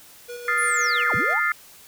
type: tone with tremolo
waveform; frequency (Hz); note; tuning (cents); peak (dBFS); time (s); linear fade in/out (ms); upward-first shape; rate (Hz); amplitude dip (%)
square; 483.6; B4; -36; -33; 0.28-1.35; 20; square; 5.9; 30
type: chord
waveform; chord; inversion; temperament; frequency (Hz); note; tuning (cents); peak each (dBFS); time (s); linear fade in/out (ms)
sine; F dominant seventh; third; equal; 1244.5 / 1396.9 / 1760 / 2093; Eb6 / F6 / A6 / C7; 0 / 0 / 0 / 0; -27 / -24 / -25 / -24; 0.48-1.52; 2
type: linear two-way sweep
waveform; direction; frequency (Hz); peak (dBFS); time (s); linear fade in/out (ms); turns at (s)
sine; down then up; 10940 to 80 to 974; -27; 0.57-1.4; 20; 1.15
effects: white hiss -48 dBFS RMS until 1.87 s